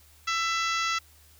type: harmonic tone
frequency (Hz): 666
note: E5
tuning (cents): +18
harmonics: 2 / 3 / 4 / 5 / 6 / 7 / 8 / 9 / 10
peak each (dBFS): -28 / -32 / -34 / -36 / -38 / -39 / -40 / -41 / -42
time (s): 0.27-0.99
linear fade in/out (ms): 10
effects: added 76 Hz sine -57 dBFS peak until 1.39 s + white hiss -58 dBFS RMS until 1.39 s